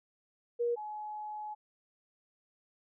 sine tone pair in turn, 475.6 / 847.4 Hz, A#4 / G#5, +35 / +35 cents, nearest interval minor seventh, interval 1000 cents, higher second, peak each -28 / -38 dBFS, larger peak first, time 0.59-0.76 / 0.76-1.55 s, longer second, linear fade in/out 20 ms, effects none

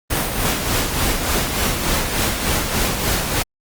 pink noise with tremolo, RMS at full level -18 dBFS, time 0.1-3.43 s, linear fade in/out 10 ms, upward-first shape sine, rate 3.4 Hz, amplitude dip 45%, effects Opus 32 kbps

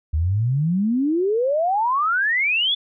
sine exponential sweep, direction up, 73.42 to 3520 Hz, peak -17 dBFS, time 0.13-2.75 s, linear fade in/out 10 ms, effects none

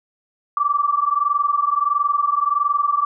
sine tone pair together, 1151.5 / 1173 Hz, D6 / D6, -34 / -2 cents, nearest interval unison, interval 32 cents, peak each -19 dBFS, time 0.57-3.05 s, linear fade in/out 2 ms, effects none

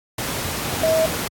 sine tone in noise, 641 Hz, E5, 49 cents flat, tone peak -15 dBFS, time 0.83-1.06 s, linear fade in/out 5 ms, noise pink, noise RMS -25 dBFS, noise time 0.18-1.28 s, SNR +7 dB, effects high-pass 80 Hz 12 dB/octave + AAC 64 kbps

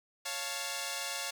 5% pulse chord, Db augmented, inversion none, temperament equal, 554.4 / 698.5 / 880 Hz, Db5 / F5 / A5, 0 / 0 / 0 cents, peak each -28 dBFS, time 0.25-1.31 s, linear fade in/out 10 ms, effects none

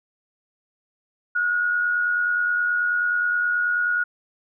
sine tone with amplitude modulation, 1446 Hz, F#6, 40 cents flat, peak -17 dBFS, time 1.35-4.04 s, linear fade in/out 10 ms, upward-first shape sine, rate 89.4 Hz, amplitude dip 45%, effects none

